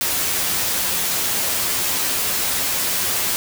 white noise with comb filter, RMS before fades -21 dBFS, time 0.01-3.36 s, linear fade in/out 0 ms, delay 11 ms, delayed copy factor +0.55, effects none

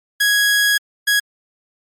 sawtooth tone bursts at uneven times, 1661.2 Hz, G#6, in tune, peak -9 dBFS, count 2, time 0.2-0.78 / 1.07-1.2 s, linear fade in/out 10 ms, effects MP3 64 kbps

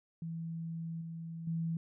sine tone with level steps, 164.81 Hz, E3, in tune, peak -37 / -40 / -32 dBFS, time 0.22-1.77 s, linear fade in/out 2 ms, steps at 1.01 / 1.47 s, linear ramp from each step 5 ms, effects none

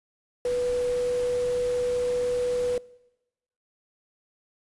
sine tone in noise, 492.2 Hz, B4, 6 cents flat, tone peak -23 dBFS, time 0.45-2.78 s, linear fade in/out 2 ms, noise pink, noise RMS -41 dBFS, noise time 0.45-2.78 s, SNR +15 dB, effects noise-tail reverb RT60 1.0 s tail -23 dB re dry + resampled to 24000 Hz

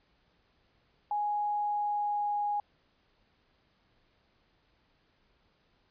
sine tone with pitch glide, 830.6 to 825.8 Hz, G#5 to G#5, 0 to -10 cents, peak -28 dBFS, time 1.11-2.6 s, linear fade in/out 2 ms, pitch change -10 cents, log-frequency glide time 1.53-2.37 s, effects pink hiss -70 dBFS RMS until 5.9 s + resampled to 11025 Hz

